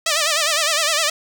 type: tone with vibrato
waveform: 5% pulse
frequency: 622 Hz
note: D#5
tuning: 1 cent flat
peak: -5 dBFS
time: 0.06-1.1 s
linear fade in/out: 5 ms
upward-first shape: sine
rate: 9.8 Hz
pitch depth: 120 cents each way
effects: none